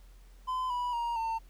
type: tone with pitch steps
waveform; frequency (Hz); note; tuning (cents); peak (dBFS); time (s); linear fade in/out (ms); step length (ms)
triangle; 1021 / 980 / 940.6 / 902.8; C6 / B5 / A#5 / A5; -43 / -14 / +15 / +44; -28; 0.47-1.39; 20; 230
effects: added 43 Hz sine -51 dBFS peak until 1.49 s + pink hiss -65 dBFS RMS until 1.49 s